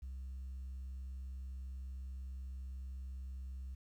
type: tone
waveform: sine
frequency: 65.41 Hz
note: C2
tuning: in tune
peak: -40 dBFS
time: 0.02-3.75 s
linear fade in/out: 10 ms
effects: tanh soft clip ceiling -41 dBFS + 12-bit